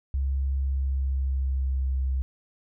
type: tone with pitch glide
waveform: sine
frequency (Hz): 67.7 to 65.77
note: C#2 to C2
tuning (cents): -40 to +10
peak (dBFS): -23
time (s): 0.14-2.22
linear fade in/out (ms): 0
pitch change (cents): -50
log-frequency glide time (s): 0.54-1.99
effects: none